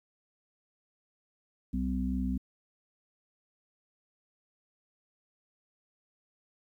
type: harmonic tone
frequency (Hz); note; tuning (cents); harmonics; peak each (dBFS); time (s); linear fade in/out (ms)
64; C2; -38; 1 / 3 / 4; -33 / -33 / -33; 1.73-2.38; 10
effects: 11-bit